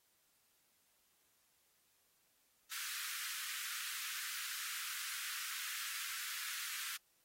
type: high-pass noise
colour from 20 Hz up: pink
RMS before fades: -44 dBFS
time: 2.71-6.97 s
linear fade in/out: 10 ms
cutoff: 1300 Hz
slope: 48 dB/octave
effects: white hiss -75 dBFS RMS until 7.24 s + AAC 48 kbps